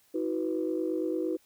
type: chord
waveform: sine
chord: E suspended second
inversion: none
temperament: equal with one note detuned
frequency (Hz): 321.2 / 370 / 493.9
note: E4 / F#4 / B4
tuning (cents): -45 / 0 / 0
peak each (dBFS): -30 / -32 / -34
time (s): 0.14-1.37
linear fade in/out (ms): 10
effects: tanh soft clip ceiling -18 dBFS + white hiss -65 dBFS RMS until 1.45 s